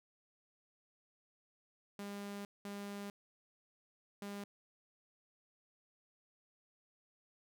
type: tone bursts at uneven times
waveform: sawtooth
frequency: 201.9 Hz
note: G#3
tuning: 49 cents flat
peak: -39 dBFS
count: 3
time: 1.99-2.45 / 2.65-3.1 / 4.22-4.44 s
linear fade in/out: 2 ms
effects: none